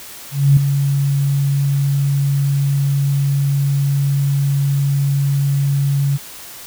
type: tone with ADSR envelope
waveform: sine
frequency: 140 Hz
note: C#3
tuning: 18 cents sharp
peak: -5 dBFS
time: 0.31-6.18 s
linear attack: 260 ms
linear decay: 3 ms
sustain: -8 dB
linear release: 26 ms
effects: white hiss -35 dBFS RMS until 6.66 s